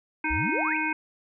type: harmonic tone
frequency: 311.1 Hz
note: D#4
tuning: in tune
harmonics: 1 / 3 / 5 / 7 / 8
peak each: -31 / -31 / -31 / -31 / -31 dBFS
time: 0.24-0.93 s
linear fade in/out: 5 ms
type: exponential sweep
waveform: sine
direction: up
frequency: 50.5 to 2794 Hz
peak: -28 dBFS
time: 0.3-0.77 s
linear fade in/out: 10 ms
effects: none